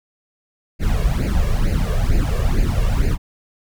brown noise with flanger, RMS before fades -17 dBFS, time 0.79-3.18 s, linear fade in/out 50 ms, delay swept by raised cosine 0.43 to 1.83 ms, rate 2.2 Hz, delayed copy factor +0.85, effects none

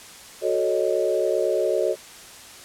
sine chord, D# half-diminished seventh, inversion first, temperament equal, 370 / 440 / 554.4 / 622.3 Hz, F#4 / A4 / C#5 / D#5, 0 / 0 / 0 / 0 cents, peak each -25 dBFS, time 0.41-1.96 s, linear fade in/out 50 ms, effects white hiss -43 dBFS RMS until 2.64 s + low-pass 10000 Hz 12 dB/octave

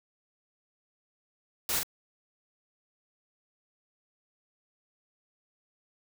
white noise with echo, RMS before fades -30 dBFS, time 1.69-1.79 s, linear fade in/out 2 ms, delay 42 ms, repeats 1, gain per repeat -3 dB, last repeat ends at 1.832 s, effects none

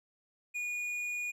sine tone with tanh clipping, 2448 Hz, D#7, 29 cents flat, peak -35 dBFS, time 0.54-1.32 s, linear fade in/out 20 ms, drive 8 dB, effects none

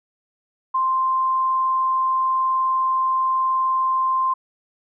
sine tone, 1046.5 Hz, C6, in tune, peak -17 dBFS, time 0.74-4.34 s, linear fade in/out 10 ms, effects none

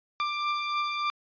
sawtooth beating tone pair, 1183 / 1186.4 Hz, D6 / D6, +12 / +17 cents, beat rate 3.4 Hz, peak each -24 / -32 dBFS, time 0.2-1.1 s, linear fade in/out 0 ms, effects resampled to 11025 Hz

